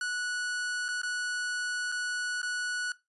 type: tone with dropouts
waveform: 45% pulse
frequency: 1472 Hz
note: F#6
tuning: 9 cents flat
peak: -30 dBFS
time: 0.01-2.92 s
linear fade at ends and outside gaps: 2 ms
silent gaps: 0.883-0.887 / 1.017-1.032 / 1.918-1.922 / 2.417-2.429 s
effects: noise-tail reverb RT60 0.2 s tail -17 dB re dry + resampled to 24000 Hz